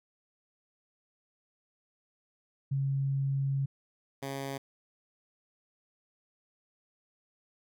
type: tone pair in turn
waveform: sine / 10% pulse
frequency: 137.1 / 137.1 Hz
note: C#3 / C#3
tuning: -19 / -19 cents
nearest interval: unison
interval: 0 cents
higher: neither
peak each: -27 dBFS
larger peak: neither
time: 2.71-3.66 / 4.22-4.58 s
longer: first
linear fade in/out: 10 ms
effects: none